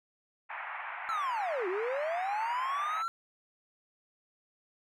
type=band-pass noise; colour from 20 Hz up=pink; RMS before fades=-40 dBFS; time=0.49-3.03 s; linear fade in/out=20 ms; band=740 to 2400 Hz; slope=48 dB/octave
type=linear two-way sweep; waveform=triangle; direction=down then up; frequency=1368 to 349.2 to 1368 Hz; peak=-29 dBFS; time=1.09-3.08 s; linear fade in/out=0 ms; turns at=1.68 s
effects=none